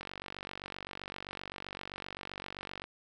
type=click train; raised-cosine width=0.3 ms; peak=-24 dBFS; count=136; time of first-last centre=0.01-2.84 s; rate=47.7 Hz; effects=none